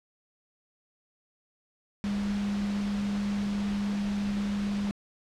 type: tone in noise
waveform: sine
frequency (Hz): 202.8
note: G#3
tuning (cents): -41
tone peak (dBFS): -27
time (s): 2.04-4.91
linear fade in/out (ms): 0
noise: pink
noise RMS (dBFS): -40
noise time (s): 2.04-4.91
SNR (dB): +10
effects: low-pass 5000 Hz 12 dB/octave